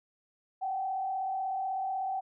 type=tone with frequency modulation; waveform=sine; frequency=765 Hz; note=G5; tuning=42 cents flat; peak=-30 dBFS; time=0.61-2.21 s; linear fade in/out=20 ms; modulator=36.2 Hz; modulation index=0.61; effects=none